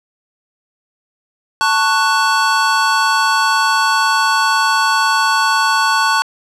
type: chord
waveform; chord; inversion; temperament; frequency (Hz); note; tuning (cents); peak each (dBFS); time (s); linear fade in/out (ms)
square; F# minor; first; just; 888 / 1110 / 1480; A5 / C#6 / F#6; +16 / +2 / 0; -17; 1.61-6.22; 0
effects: low-pass 8000 Hz 12 dB/octave